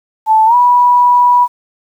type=tone with pitch glide; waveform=sine; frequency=876 to 977.6 Hz; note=A5 to B5; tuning=-8 to -18 cents; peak=-5 dBFS; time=0.26-1.48 s; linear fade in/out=50 ms; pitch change=+190 cents; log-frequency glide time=0.46-0.55 s; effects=7-bit